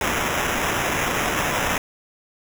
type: noise with sample-and-hold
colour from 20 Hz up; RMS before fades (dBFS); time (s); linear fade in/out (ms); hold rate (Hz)
white; -23; 0.01-1.78; 2; 4410
effects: none

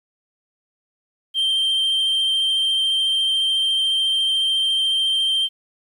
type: tone with vibrato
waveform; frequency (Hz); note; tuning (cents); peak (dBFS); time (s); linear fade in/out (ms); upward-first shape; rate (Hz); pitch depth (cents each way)
sine; 3148; G7; +7; -14; 1.34-5.49; 50; sine; 14; 12
effects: tanh soft clip ceiling -16 dBFS + 9-bit

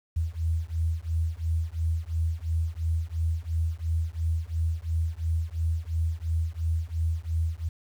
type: beating tone pair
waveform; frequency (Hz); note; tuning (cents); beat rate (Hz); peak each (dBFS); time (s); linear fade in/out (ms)
sine; 80.2 / 83.1; E2 / E2; -47 / +15; 2.9; -28 / -28; 0.16-7.69; 10
effects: 9-bit

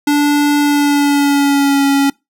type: tone with pitch glide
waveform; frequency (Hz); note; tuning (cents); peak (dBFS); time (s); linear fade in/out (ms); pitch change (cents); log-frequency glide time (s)
square; 291.3 to 278.1; D4 to C#4; -14 to +6; -10; 0.07-2.1; 5; -80; 0.6-1.85
effects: noise-tail reverb RT60 0.2 s tail -24 dB re dry

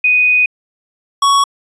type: tone pair in turn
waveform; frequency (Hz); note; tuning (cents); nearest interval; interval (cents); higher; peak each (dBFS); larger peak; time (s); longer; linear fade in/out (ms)
sine / square; 2489 / 1115.8; D#7 / C#6; 0 / +11; octave + major second; 1389; first; -8 / -9; first; 0.04-0.46 / 1.22-1.44; first; 5
effects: resampled to 22050 Hz

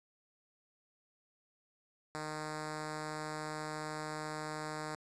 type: tone with notch filter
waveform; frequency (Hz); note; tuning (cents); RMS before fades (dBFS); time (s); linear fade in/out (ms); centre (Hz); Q
5% pulse; 153.8; D#3; -20; -41; 2.15-4.95; 0; 2900; 1.3
effects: resampled to 22050 Hz + 10-bit

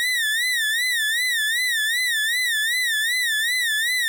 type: tone with vibrato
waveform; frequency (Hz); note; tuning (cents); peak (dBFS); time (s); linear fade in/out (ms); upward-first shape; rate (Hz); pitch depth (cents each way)
30% pulse; 1864.7; A#6; 0; -17; 0-4.08; 0; sine; 2.6; 140
effects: none

